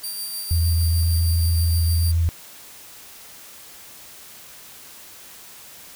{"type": "tone with tremolo", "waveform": "10% pulse", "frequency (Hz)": 4699, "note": "D8", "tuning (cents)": 0, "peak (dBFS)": -20, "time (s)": [0.03, 2.12], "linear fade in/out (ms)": 10, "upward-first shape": "sine", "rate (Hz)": 6.5, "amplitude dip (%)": 30}
{"type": "tone with vibrato", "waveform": "sine", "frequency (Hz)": 83.2, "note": "E2", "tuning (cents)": 17, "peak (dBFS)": -16, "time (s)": [0.51, 2.29], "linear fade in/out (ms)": 0, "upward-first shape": "sine", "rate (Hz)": 7.3, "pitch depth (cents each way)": 21}
{"effects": ["white hiss -43 dBFS RMS until 5.95 s"]}